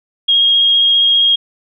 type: tone with vibrato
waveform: sine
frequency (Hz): 3261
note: G#7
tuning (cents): -32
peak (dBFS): -8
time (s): 0.28-1.36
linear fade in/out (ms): 10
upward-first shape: sine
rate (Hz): 15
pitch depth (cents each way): 12
effects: none